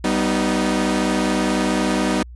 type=chord; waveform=sawtooth; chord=G augmented; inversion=none; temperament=equal with one note detuned; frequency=192.74 / 246.9 / 311.1 Hz; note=G3 / B3 / D#4; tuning=-29 / 0 / 0 cents; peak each=-18 dBFS; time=0.04-2.23 s; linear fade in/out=5 ms; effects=added 60 Hz sine -35 dBFS peak until 2.35 s + resampled to 24000 Hz